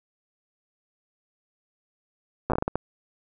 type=slowing click train; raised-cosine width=1 ms; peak=-10 dBFS; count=9; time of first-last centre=2.5-2.756 s; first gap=8 ms; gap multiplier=1.38; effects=none